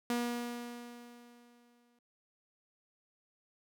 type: tone with exponential decay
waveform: sawtooth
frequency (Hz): 239.9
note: A#3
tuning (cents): +50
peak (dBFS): -26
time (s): 0.1-1.99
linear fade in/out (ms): 2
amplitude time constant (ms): 410
effects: none